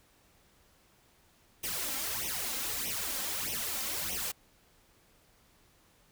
white noise with flanger, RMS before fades -35 dBFS, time 1.63-4.32 s, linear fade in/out 10 ms, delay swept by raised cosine 0.33 to 3.83 ms, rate 1.6 Hz, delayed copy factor +0.85, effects pink hiss -65 dBFS RMS until 6.11 s

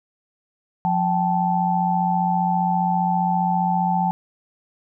sine tone cluster, 176.4 / 775 / 870 Hz, F3 / G5 / A5, +18 / -20 / -20 cents, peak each -22 dBFS, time 0.85-4.11 s, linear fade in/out 0 ms, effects none

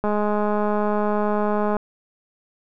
click train, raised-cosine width 1 ms, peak -10 dBFS, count 362, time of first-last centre 0.04-1.767 s, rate 209 Hz, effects none

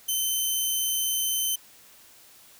10% pulse tone, 3072 Hz, G7, 36 cents flat, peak -16 dBFS, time 0.08-1.56 s, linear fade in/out 10 ms, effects white hiss -53 dBFS RMS until 2.59 s

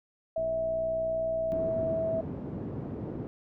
sine tone, 650 Hz, E5, 24 cents flat, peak -27 dBFS, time 0.36-2.21 s, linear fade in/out 5 ms
click train, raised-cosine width 3 ms, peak -33 dBFS, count 92, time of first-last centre 0.38-1.865 s, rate 61.3 Hz
pink band-pass noise, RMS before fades -37 dBFS, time 1.52-3.27 s, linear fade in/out 0 ms, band 120 to 360 Hz, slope 12 dB/octave
effects none

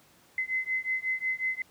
sine beating tone pair, 2045 / 2050.5 Hz, C7 / C7, -40 / -36 cents, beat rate 5.5 Hz, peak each -31 dBFS, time 0.38-1.62 s, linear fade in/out 2 ms, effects pink hiss -60 dBFS RMS until 1.7 s + high-pass 100 Hz 12 dB/octave

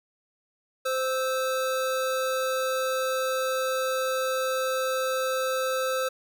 square tone pair together, 520 / 1310.3 Hz, C5 / E6, -11 / -11 cents, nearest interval octave + major third, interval 1600 cents, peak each -27 / -31 dBFS, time 0.85-6.09 s, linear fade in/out 10 ms, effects none

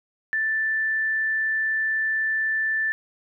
sine tone, 1764 Hz, A6, 4 cents sharp, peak -21 dBFS, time 0.33-2.92 s, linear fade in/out 0 ms, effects none

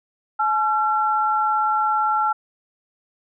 sine tone pair together, 856 / 1358.8 Hz, A5 / F6, -48 / -48 cents, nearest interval minor sixth, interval 800 cents, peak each -20 dBFS, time 0.39-2.33 s, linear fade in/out 10 ms, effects none

